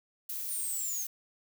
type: noise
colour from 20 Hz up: violet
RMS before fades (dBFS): -37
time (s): 0.29-1.07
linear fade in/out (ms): 5
type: linear sweep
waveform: sine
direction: down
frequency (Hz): 9460 to 6200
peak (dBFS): -34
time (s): 0.47-1.06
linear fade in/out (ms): 50
effects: none